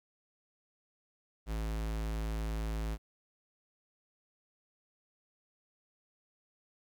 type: tone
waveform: square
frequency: 54.3 Hz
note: A1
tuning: 22 cents flat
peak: -34 dBFS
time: 1.46-2.98 s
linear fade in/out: 50 ms
effects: 12-bit